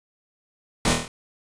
pink noise with echo, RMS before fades -21 dBFS, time 0.85-0.93 s, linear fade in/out 2 ms, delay 25 ms, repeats 6, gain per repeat -3 dB, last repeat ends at 1.08 s, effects resampled to 22050 Hz

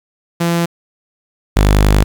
sawtooth tone pair in turn, 170 / 50.54 Hz, F3 / G#1, -46 / -46 cents, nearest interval octave + major sixth, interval 2100 cents, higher first, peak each -9 / -4 dBFS, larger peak second, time 0.4-0.66 / 1.56-2.04 s, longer second, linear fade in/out 10 ms, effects 7-bit

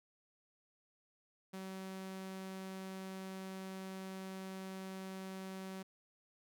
sawtooth tone, 190 Hz, F#3, 46 cents sharp, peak -40 dBFS, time 1.53-5.83 s, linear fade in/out 10 ms, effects none

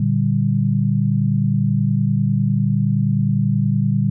sine chord, G minor, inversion first, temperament equal, 116.54 / 146.83 / 196 Hz, Bb2 / D3 / G3, 0 / 0 / 0 cents, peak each -19 dBFS, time 0-4.1 s, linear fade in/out 5 ms, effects none

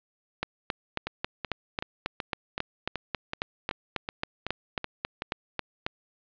two click trains, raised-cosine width 0.3 ms, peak -12 / -15 dBFS, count 21 / 12, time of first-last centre 0.43-5.865 / 1.07-5.221 s, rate 3.68 / 2.65 Hz, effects resampled to 11025 Hz + 8-bit

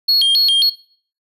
triangle tone with vibrato, 3729 Hz, A#7, in tune, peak -9 dBFS, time 0.08-0.7 s, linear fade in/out 10 ms, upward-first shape square, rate 3.7 Hz, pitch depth 260 cents each way, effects noise-tail reverb RT60 0.5 s tail -21 dB re dry + resampled to 32000 Hz

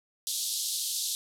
pink band-pass noise, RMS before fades -32 dBFS, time 0.27-1.15 s, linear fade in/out 0 ms, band 3500 to 13000 Hz, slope 48 dB/octave, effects none

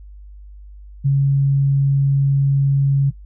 sine tone, 138.59 Hz, C#3, in tune, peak -12 dBFS, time 1.04-3.11 s, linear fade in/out 20 ms, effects noise-tail reverb RT60 0.1 s tail -17 dB re dry + added 50 Hz sine -36 dBFS peak until 3.25 s

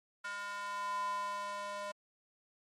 square tone with high-pass filter sweep, 203 Hz, G#3, 39 cents flat, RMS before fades -39 dBFS, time 0.24-1.92 s, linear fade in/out 10 ms, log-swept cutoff 1300 to 760 Hz, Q 6.5, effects low-pass 9000 Hz 12 dB/octave + MP3 64 kbps

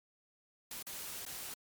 white noise with dropouts, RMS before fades -44 dBFS, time 0.71-1.54 s, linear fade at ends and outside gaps 2 ms, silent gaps 0.825-0.867 / 1.252-1.263 s, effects MP3 96 kbps

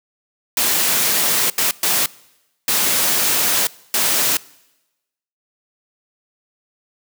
white noise bursts at uneven times, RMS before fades -17 dBFS, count 5, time 0.57-1.5 / 1.58-1.71 / 1.83-2.06 / 2.68-3.67 / 3.94-4.37 s, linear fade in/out 2 ms, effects noise-tail reverb RT60 1.0 s tail -23 dB re dry + high-pass 150 Hz 12 dB/octave

